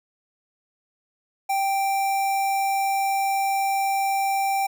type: tone with notch filter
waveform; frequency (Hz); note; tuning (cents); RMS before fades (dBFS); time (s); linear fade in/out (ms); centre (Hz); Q
square; 784; G5; 0; -23; 1.49-4.67; 10; 4200; 1.6
effects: none